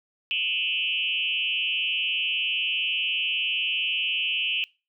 sine tone with frequency modulation, 2794 Hz, F7, in tune, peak -23 dBFS, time 0.31-4.64 s, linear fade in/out 0 ms, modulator 169 Hz, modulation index 1.8, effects noise-tail reverb RT60 0.3 s tail -24 dB re dry

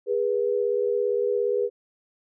sine tone pair together, 409.3 / 486.7 Hz, G#4 / B4, -25 / -25 cents, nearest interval minor third, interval 300 cents, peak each -24 / -24 dBFS, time 0.06-1.7 s, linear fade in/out 50 ms, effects none

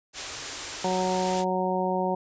white band-stop noise, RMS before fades -33 dBFS, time 0.13-1.45 s, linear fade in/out 50 ms, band 150 to 250 Hz, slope 96 dB/octave
harmonic tone, 185 Hz, F#3, in tune, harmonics 1 / 2 / 3 / 4 / 5, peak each -30 / -30 / -30 / -30 / -30 dBFS, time 0.84-2.15 s, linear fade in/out 5 ms
effects resampled to 16000 Hz

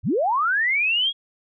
sine linear sweep, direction up, 61 to 3346 Hz, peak -18 dBFS, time 0.03-1.13 s, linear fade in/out 50 ms, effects none

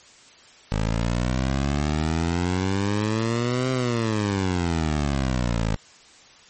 15% pulse exponential two-way sweep, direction up then down, 52.4 to 130.81 to 52.4 Hz, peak -15 dBFS, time 0.72-5.76 s, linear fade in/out 0 ms, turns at 3.71 s, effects white hiss -50 dBFS RMS until 6.49 s + MP3 32 kbps

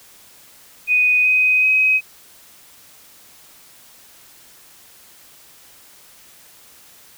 sine tone with pitch steps, 2489 / 2509 / 2530 Hz, D#7 / D#7 / D#7, 0 / +14 / +28 cents, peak -12 dBFS, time 0.87-2.01 s, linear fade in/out 50 ms, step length 380 ms, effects white hiss -47 dBFS RMS until 7.17 s

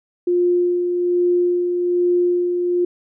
sine tone with tremolo, 353.6 Hz, F4, 22 cents sharp, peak -13 dBFS, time 0.27-2.85 s, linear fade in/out 5 ms, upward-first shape sine, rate 1.2 Hz, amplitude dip 40%, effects none

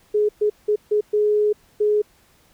sine tone bursts at uneven times, 420 Hz, G#4, 19 cents sharp, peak -15 dBFS, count 6, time 0.14-0.29 / 0.41-0.5 / 0.68-0.76 / 0.91-1.01 / 1.13-1.53 / 1.8-2.02 s, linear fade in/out 10 ms, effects pink hiss -57 dBFS RMS until 2.53 s

